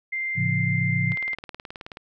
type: tone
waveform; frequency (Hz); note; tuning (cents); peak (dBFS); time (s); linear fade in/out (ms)
sine; 2093; C7; 0; -25; 0.12-1.35; 10
type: chord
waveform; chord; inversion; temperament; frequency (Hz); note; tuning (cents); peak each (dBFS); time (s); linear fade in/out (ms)
sine; A augmented; none; just; 110 / 137.5 / 171.88; A2 / C#3 / E#3; 0 / -14 / -27; -26; 0.35-1.16; 50
type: click train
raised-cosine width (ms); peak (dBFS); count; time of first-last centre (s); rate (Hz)
0.3; -21; 17; 1.12-1.971; 18.8
effects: none